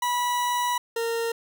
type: tone pair in turn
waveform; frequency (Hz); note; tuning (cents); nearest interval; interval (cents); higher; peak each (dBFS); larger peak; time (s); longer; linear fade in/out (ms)
40% pulse; 977 / 461.1; B5 / A#4; -19 / -19; octave + minor second; 1300; first; -22 / -24; first; 0.02-0.78 / 0.96-1.32; first; 5
effects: none